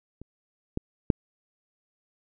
clicks, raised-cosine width 3 ms, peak -29 / -15 / -6 dBFS, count 3, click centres 0.216 / 0.774 / 1.102 s, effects none

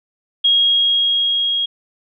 sine tone with level ramp, 3278 Hz, G#7, 23 cents flat, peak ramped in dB -10 to -16 dBFS, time 0.44-1.66 s, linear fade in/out 10 ms, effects none

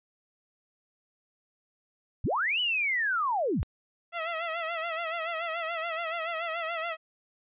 sine linear two-way sweep, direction up then down, 32.23 to 3012 to 32.23 Hz, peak -25 dBFS, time 2.24-3.63 s, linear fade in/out 0 ms, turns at 2.6 s
15% pulse tone with vibrato, 662 Hz, E5, 7 cents sharp, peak -24 dBFS, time 4.12-6.97 s, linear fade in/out 50 ms, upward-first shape sine, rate 7 Hz, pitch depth 74 cents each way
effects resampled to 8000 Hz

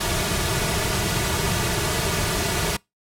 pink noise with comb filter, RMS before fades -23 dBFS, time 0-2.77 s, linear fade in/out 10 ms, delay 3.8 ms, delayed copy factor -0.65, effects noise-tail reverb RT60 0.2 s tail -25 dB re dry + low-pass 12000 Hz 12 dB/octave

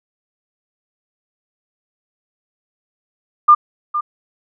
sine tone with echo, 1200 Hz, D6, 37 cents sharp, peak -4 dBFS, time 3.48-3.55 s, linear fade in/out 10 ms, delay 460 ms, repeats 1, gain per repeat -12 dB, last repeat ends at 4.01 s, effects none

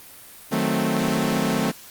sawtooth chord, D# diminished seventh, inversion none, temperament equal, 155.56 / 185 / 220 / 261.6 Hz, D#3 / F#3 / A3 / C4, 0 / 0 / 0 / 0 cents, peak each -24 / -23 / -20 / -22 dBFS, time 0.51-1.72 s, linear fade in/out 20 ms, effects white hiss -44 dBFS RMS until 1.9 s + Opus 32 kbps

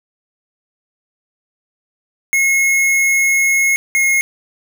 square tone pair in turn, 2169 / 2157 Hz, C#7 / C#7, -38 / -48 cents, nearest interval unison, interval 10 cents, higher first, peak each -12 / -12 dBFS, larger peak neither, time 2.33-3.76 / 3.95-4.21 s, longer first, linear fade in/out 0 ms, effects none

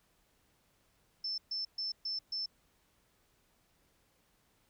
sine tone bursts, 5300 Hz, E8, 9 cents sharp, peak -34 dBFS, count 5, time 1.24-2.46 s, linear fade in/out 5 ms, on 140 ms, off 130 ms, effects pink hiss -72 dBFS RMS until 4.69 s

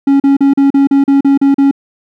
triangle tone bursts, 276.9 Hz, C#4, 2 cents flat, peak -3 dBFS, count 10, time 0.07-1.712 s, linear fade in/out 5 ms, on 130 ms, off 38 ms, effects none

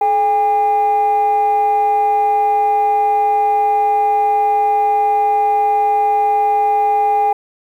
sine tone pair together, 428.5 / 810 Hz, A4 / G#5, -46 / -43 cents, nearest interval major seventh, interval 1103 cents, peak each -19 / -10 dBFS, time 0.01-7.33 s, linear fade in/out 5 ms, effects tanh soft clip ceiling -8 dBFS + 8-bit

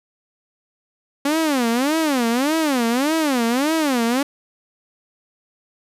sawtooth tone with vibrato, 272.7 Hz, C#4, 28 cents flat, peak -13 dBFS, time 1.25-4.23 s, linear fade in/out 5 ms, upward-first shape sine, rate 1.7 Hz, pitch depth 300 cents each way, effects resampled to 32000 Hz

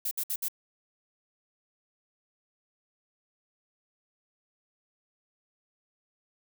violet noise bursts, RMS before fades -31 dBFS, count 4, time 0.05-0.484 s, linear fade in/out 5 ms, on 62 ms, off 62 ms, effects none

